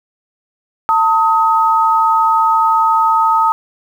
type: tone pair together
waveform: sine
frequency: 896.4 / 1265 Hz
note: A5 / D#6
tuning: +32 / +28 cents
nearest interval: tritone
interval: 596 cents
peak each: -12 dBFS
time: 0.89-3.52 s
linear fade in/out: 0 ms
effects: 7-bit